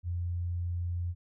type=tone; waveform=sine; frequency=87.31 Hz; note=F2; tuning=in tune; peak=-30 dBFS; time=0.03-1.15 s; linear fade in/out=50 ms; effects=none